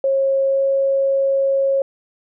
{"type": "tone with pitch glide", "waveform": "sine", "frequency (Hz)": [542, 545.1], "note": ["C#5", "C#5"], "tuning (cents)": [-39, -29], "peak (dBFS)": -14, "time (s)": [0.04, 1.82], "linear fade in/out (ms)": 2, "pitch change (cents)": 10, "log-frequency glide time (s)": [0.46, 0.62], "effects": []}